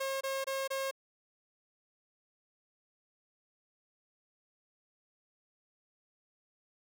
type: tone bursts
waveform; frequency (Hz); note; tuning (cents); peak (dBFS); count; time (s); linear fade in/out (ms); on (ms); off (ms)
sawtooth; 539; C#5; -49; -29; 4; 0-0.912; 10; 210; 24
effects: none